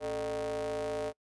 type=ring-modulated tone; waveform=square; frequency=82.41 Hz; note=E2; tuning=in tune; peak=-30 dBFS; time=0-1.13 s; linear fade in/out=50 ms; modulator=522 Hz; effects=noise-tail reverb RT60 0.1 s tail -26 dB re dry + resampled to 24000 Hz